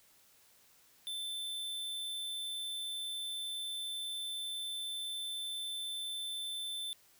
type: tone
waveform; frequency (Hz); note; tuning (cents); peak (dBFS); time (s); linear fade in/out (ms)
square; 3538; A7; +9; -38; 1.07-6.93; 0
effects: white hiss -65 dBFS RMS until 7.19 s